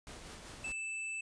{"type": "noise with tremolo", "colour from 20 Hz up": "pink", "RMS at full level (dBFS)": -48, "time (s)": [0.07, 0.72], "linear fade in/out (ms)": 0, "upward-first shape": "sine", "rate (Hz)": 5.2, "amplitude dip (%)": 30}
{"type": "tone", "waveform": "square", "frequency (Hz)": 2637, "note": "E7", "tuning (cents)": 0, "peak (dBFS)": -38, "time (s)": [0.64, 1.21], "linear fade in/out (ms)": 5}
{"effects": ["resampled to 22050 Hz"]}